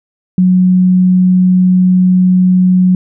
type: tone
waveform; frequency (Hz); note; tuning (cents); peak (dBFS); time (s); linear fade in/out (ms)
sine; 183.3; F#3; -16; -5; 0.38-2.95; 2
effects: none